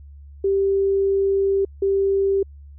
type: tone pair in turn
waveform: sine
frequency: 392 / 392 Hz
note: G4 / G4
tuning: 0 / 0 cents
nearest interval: unison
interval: 0 cents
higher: neither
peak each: -16 dBFS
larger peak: neither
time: 0.44-1.65 / 1.82-2.43 s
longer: first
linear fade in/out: 5 ms
effects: added 71 Hz sine -39 dBFS peak until 2.78 s